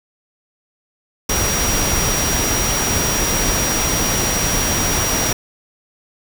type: tone in noise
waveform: sine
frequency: 5720 Hz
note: F8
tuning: 41 cents sharp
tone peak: -21 dBFS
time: 1.29-5.33 s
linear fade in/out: 5 ms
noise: pink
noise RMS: -19 dBFS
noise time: 1.29-5.33 s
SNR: -5 dB
effects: none